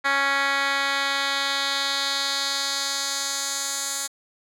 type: tone with band-pass filter sweep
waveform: 10% pulse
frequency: 277.2 Hz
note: C#4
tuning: in tune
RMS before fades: -25 dBFS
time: 0.04-4.08 s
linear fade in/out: 20 ms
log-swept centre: 2000 to 7900 Hz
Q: 1.6
effects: none